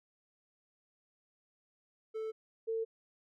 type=tone pair in turn; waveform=triangle / sine; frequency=440 / 450 Hz; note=A4 / A4; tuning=0 / +39 cents; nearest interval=unison; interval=39 cents; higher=second; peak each=-34 / -32 dBFS; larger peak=second; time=2.14-2.32 / 2.67-2.85 s; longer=neither; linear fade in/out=20 ms; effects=none

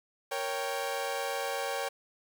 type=chord; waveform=sawtooth; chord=G diminished; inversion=first; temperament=equal; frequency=466.2 / 554.4 / 784 Hz; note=Bb4 / Db5 / G5; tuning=0 / 0 / 0 cents; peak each=-34 / -31 / -32 dBFS; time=0.31-1.89 s; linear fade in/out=10 ms; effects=9-bit

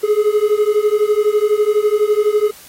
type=beating tone pair; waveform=triangle; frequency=415.3 / 427.3 Hz; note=G#4 / G#4; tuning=0 / +49 cents; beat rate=12 Hz; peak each=-13 dBFS; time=0.03-2.51 s; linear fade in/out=10 ms; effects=white hiss -41 dBFS RMS until 2.68 s + AAC 48 kbps

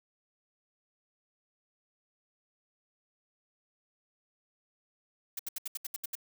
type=noise bursts; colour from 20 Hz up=blue; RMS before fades=-36 dBFS; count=9; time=5.37-6.153 s; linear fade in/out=5 ms; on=23 ms; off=72 ms; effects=none

